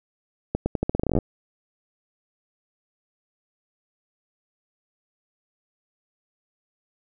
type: accelerating click train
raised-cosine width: 2 ms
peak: -9 dBFS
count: 16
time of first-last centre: 0.55-1.187 s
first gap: 110 ms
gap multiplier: 0.84
effects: none